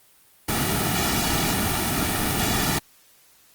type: noise with comb filter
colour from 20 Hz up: pink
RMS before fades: -23 dBFS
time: 0.48-2.79 s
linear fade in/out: 10 ms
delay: 1.9 ms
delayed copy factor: -0.7
effects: white hiss -56 dBFS RMS until 3.54 s + Opus 32 kbps